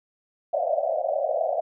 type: band-pass noise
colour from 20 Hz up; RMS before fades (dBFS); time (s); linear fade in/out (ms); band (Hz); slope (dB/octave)
pink; -25; 0.53-1.61; 10; 540 to 730; 96
effects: none